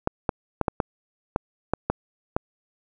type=clicks; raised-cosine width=1 ms; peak=-7 dBFS; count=9; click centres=0.074 / 0.292 / 0.613 / 0.682 / 0.802 / 1.361 / 1.736 / 1.9 / 2.365 s; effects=none